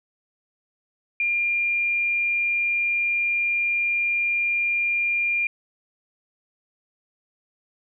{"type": "tone", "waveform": "sine", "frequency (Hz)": 2400, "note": "D7", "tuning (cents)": 37, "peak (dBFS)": -20, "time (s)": [1.2, 5.47], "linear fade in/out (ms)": 2, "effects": []}